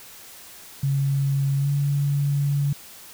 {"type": "tone with pitch glide", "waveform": "sine", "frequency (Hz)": [138.2, 142.17], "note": ["C#3", "C#3"], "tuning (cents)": [-5, 44], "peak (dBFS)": -19, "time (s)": [0.83, 2.73], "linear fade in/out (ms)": 5, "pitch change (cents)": 49, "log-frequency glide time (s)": [1.58, 1.69], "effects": ["white hiss -44 dBFS RMS until 3.13 s"]}